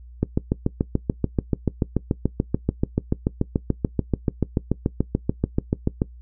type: click train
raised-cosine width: 3 ms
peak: -6 dBFS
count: 41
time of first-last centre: 0.23-6.019 s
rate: 6.91 Hz
effects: noise-tail reverb RT60 0.1 s tail -19 dB re dry + added 60 Hz sine -40 dBFS peak until 6.21 s